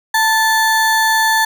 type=ring-modulated tone; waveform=square; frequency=1318.5 Hz; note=E6; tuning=in tune; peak=-9 dBFS; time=0.14-1.45 s; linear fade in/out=5 ms; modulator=430 Hz; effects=none